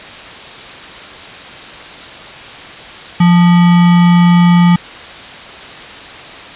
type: tone with sample-and-hold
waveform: sine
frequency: 174.61 Hz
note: F3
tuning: in tune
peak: -4 dBFS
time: 3.2-4.76 s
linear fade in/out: 5 ms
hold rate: 1050 Hz
effects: white hiss -30 dBFS RMS until 6.55 s + resampled to 8000 Hz

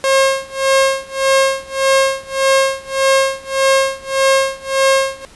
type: tone with tremolo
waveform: sawtooth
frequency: 538 Hz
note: C5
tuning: 48 cents sharp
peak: -5 dBFS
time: 0.04-5.25 s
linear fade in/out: 0 ms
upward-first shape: sine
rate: 1.7 Hz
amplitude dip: 95%
effects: pink hiss -43 dBFS RMS until 5.35 s + resampled to 24000 Hz

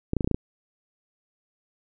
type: clicks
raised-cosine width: 3 ms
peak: -11 dBFS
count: 7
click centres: 0.134 / 0.167 / 0.208 / 0.245 / 0.275 / 0.313 / 0.345 s
effects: none

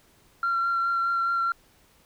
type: tone with vibrato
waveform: sine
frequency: 1370 Hz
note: F6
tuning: 34 cents flat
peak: -21 dBFS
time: 0.43-1.52 s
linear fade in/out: 2 ms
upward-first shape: sine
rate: 4.8 Hz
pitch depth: 13 cents each way
effects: tanh soft clip ceiling -19 dBFS + pink hiss -60 dBFS RMS until 2.05 s

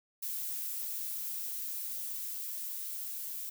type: noise with level ramp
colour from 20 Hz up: violet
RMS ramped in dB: -37 to -40 dBFS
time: 0.22-3.5 s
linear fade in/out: 10 ms
effects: none

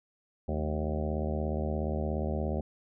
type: harmonic tone with a mistuned harmonic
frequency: 77 Hz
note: D#2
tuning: 17 cents flat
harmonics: 1 / 2 / 3 / 4 / 5 / 6 / 7 / 8 / 9 / 10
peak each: -32 / -38 / -36 / -43 / -39 / -45 / -39 / -41 / -43 / -46 dBFS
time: 0.48-2.61 s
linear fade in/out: 5 ms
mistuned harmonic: 3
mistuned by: -100 cents
effects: none

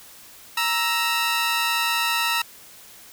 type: tone pair together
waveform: 15% pulse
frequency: 935.9 / 1318.5 Hz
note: A#5 / E6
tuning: +7 / 0 cents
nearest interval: tritone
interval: 593 cents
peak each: -17 dBFS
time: 0.57-2.42 s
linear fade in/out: 5 ms
effects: white hiss -46 dBFS RMS until 3.12 s

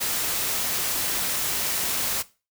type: noise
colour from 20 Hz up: white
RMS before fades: -26 dBFS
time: 0-2.23 s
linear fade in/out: 20 ms
effects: noise-tail reverb RT60 0.3 s tail -18 dB re dry

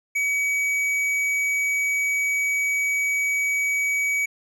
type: tone with tanh clipping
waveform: sine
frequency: 2270 Hz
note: C#7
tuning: 41 cents sharp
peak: -22 dBFS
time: 0.15-4.26 s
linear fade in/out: 10 ms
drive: 10 dB
effects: none

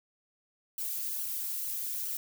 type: noise with flanger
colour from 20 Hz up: violet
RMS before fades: -35 dBFS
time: 0.78-2.17 s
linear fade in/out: 2 ms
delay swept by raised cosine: 0.66 to 3.86 ms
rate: 2.3 Hz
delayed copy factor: +0.65
effects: none

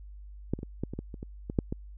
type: clicks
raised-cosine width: 3 ms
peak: -14 / -27 / -24 / -17 / -23 / -21 / -28 / -26 / -21 / -11 / -19 dBFS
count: 11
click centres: 0.536 / 0.59 / 0.631 / 0.836 / 0.936 / 0.99 / 1.142 / 1.229 / 1.499 / 1.588 / 1.725 s
effects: added 50 Hz sine -43 dBFS peak until 1.97 s

